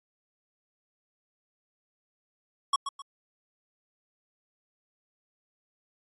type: tone with echo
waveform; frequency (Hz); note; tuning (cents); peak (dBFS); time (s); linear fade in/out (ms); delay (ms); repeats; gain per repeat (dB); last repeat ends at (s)
square; 1108.7; C#6; 0; -22; 2.73-2.76; 5; 130; 2; -9; 3.02
effects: AAC 32 kbps